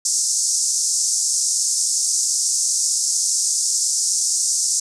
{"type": "band-pass noise", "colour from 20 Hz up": "pink", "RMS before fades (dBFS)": -20, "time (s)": [0.05, 4.8], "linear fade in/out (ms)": 5, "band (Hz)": [5400, 9000], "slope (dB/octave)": 48, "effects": []}